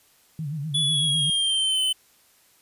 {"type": "tone with vibrato", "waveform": "sine", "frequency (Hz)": 149.6, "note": "D3", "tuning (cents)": 32, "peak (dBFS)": -27, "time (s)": [0.39, 1.3], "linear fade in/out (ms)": 2, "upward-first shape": "sine", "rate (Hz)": 8, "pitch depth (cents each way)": 130}
{"type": "tone with pitch glide", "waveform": "square", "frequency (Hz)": [3417, 3044], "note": ["G#7", "F#7"], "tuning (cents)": [49, 48], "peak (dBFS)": -21, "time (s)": [0.74, 1.93], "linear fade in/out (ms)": 10, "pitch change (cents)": -201, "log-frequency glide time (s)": [0.84, 1.81]}
{"effects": ["white hiss -59 dBFS RMS until 2.61 s", "resampled to 32000 Hz"]}